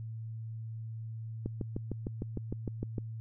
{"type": "click train", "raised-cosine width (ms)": 3, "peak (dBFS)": -21, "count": 11, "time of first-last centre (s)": [1.46, 2.982], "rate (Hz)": 6.57, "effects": ["added 112 Hz sine -38 dBFS peak until 3.2 s"]}